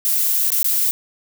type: noise with dropouts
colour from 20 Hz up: violet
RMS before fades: -18 dBFS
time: 0.05-0.91 s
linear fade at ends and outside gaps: 0 ms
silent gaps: 0.503-0.519 / 0.629-0.644 s
effects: none